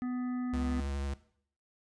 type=harmonic tone; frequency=249.3 Hz; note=B3; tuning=16 cents sharp; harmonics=1 / 3 / 5 / 7 / 8; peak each=-32 / -50 / -49 / -56 / -59 dBFS; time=0.02-0.8 s; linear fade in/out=0 ms
type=tone with vibrato; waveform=square; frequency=69.5 Hz; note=C#2; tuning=5 cents sharp; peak=-34 dBFS; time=0.53-1.14 s; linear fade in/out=5 ms; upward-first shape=sine; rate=12 Hz; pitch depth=21 cents each way
effects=noise-tail reverb RT60 0.6 s tail -17 dB re dry + resampled to 22050 Hz